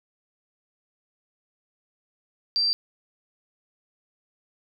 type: tone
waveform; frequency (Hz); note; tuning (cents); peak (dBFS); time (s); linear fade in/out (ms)
sine; 4699; D8; 0; -20; 2.56-2.73; 0
effects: none